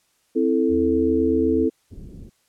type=chord; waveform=sine; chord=A minor; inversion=first; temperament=equal; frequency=261.6 / 329.6 / 440 Hz; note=C4 / E4 / A4; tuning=0 / 0 / 0 cents; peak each=-21 dBFS; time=0.35-1.7 s; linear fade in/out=20 ms
type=tone with pitch glide; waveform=sine; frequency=79.8 to 78.34 Hz; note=D#2 to D#2; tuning=+44 to +12 cents; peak=-30 dBFS; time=0.68-1.68 s; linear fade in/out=50 ms; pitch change=-32 cents; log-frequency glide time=0.8-0.92 s
type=low-pass noise; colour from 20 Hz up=pink; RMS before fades=-39 dBFS; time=1.9-2.3 s; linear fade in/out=20 ms; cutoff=340 Hz; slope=24 dB/octave
effects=white hiss -65 dBFS RMS until 2.48 s + low-pass 11000 Hz 12 dB/octave